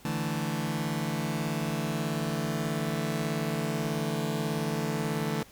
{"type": "chord", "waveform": "sawtooth", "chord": "D suspended second", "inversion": "none", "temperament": "just", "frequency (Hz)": [146.83, 165.19, 220.2], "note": ["D3", "E3", "A3"], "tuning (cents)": [0, 4, 2], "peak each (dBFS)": -29, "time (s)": [0.05, 5.43], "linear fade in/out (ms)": 2, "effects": ["pink hiss -54 dBFS RMS until 5.51 s"]}